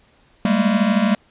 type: tone cluster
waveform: square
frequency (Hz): 195.9 / 209.3 / 228.4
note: G3 / G#3 / A#3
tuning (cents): -1 / +14 / -35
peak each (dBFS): -20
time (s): 0.45-1.15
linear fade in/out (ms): 2
effects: pink hiss -56 dBFS RMS until 1.3 s + resampled to 8000 Hz